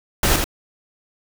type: noise with echo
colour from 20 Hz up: pink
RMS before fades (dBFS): -17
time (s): 0.23-0.36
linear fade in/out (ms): 2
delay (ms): 82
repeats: 1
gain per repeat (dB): -4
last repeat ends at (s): 0.442
effects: none